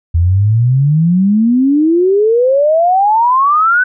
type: exponential sweep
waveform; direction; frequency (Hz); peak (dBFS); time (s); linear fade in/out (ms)
sine; up; 81 to 1524; -7; 0.14-3.84; 10
effects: none